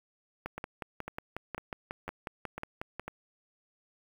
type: two click trains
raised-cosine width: 0.5 ms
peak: -21 / -23 dBFS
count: 15 / 6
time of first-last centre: 0.46-2.996 / 0.58-3.08 s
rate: 5.52 / 2 Hz
effects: 8-bit